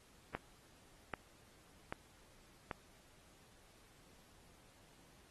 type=click train; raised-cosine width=0.5 ms; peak=-24 dBFS; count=4; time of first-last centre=0.35-2.712 s; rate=1.27 Hz; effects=pink hiss -66 dBFS RMS until 5.3 s + AAC 32 kbps